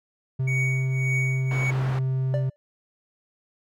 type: tone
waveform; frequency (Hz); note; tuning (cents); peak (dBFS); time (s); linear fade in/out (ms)
triangle; 131.3; C3; +6; -20; 0.39-2.5; 10
type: tone with tremolo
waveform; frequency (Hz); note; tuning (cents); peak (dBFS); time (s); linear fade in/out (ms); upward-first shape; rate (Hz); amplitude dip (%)
triangle; 2241; C#7; +18; -22; 0.47-1.71; 10; triangle; 1.8; 90
type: low-pass noise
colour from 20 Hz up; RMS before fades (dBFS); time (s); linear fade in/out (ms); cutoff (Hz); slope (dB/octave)
white; -36; 1.51-1.99; 2; 1200; 12
type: tone with exponential decay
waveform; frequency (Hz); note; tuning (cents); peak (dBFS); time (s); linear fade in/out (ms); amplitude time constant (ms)
triangle; 587.3; D5; 0; -21; 2.34-2.56; 0; 46
effects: none